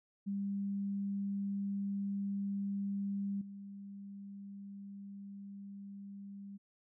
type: tone with level steps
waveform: sine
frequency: 199.1 Hz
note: G3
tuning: 27 cents sharp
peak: -34 / -45 dBFS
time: 0.26-6.58 s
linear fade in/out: 20 ms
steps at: 3.41 s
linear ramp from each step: 5 ms
effects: none